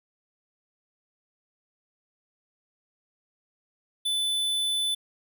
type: tone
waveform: square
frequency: 3500 Hz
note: A7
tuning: 10 cents flat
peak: -25 dBFS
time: 4.05-4.95 s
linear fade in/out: 10 ms
effects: none